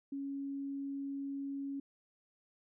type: tone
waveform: sine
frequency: 277.2 Hz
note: C#4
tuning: in tune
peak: -37 dBFS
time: 0.12-1.8 s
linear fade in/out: 5 ms
effects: none